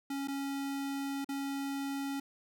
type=tone with dropouts; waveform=square; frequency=276.8 Hz; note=C#4; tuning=2 cents flat; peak=-35 dBFS; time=0.1-2.2 s; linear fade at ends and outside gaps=5 ms; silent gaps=0.275-0.282 / 1.246-1.289 s; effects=none